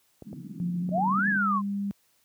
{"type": "clicks", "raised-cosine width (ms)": 2, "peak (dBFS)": -28, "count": 4, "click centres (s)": [0.223, 0.33, 0.891, 0.981]}
{"type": "band-pass noise", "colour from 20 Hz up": "pink", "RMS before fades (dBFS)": -40, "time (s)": [0.24, 1.43], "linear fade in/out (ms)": 50, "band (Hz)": [150, 280], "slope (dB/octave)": 48}
{"type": "tone with pitch glide", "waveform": "sine", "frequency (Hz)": [175.5, 200.4], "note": ["F3", "G3"], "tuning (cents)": [9, 38], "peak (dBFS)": -27, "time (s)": [0.6, 1.91], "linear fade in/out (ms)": 0, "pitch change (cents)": 229, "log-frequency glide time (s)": [0.78, 1.26]}
{"type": "exponential two-way sweep", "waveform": "sine", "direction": "up then down", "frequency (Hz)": [583, 1760, 1023], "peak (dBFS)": -23, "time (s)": [0.91, 1.62], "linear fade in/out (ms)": 50, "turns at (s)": 1.28}
{"effects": ["white hiss -67 dBFS RMS until 2.24 s", "high-pass 60 Hz 12 dB/octave"]}